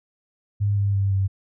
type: tone with pitch steps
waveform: sine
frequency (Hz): 101.9 / 100.21 / 98.54 / 96.91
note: G#2 / G2 / G2 / G2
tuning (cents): -32 / +39 / +10 / -19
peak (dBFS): -18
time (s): 0.6-1.28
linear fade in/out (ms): 20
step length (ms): 170
effects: none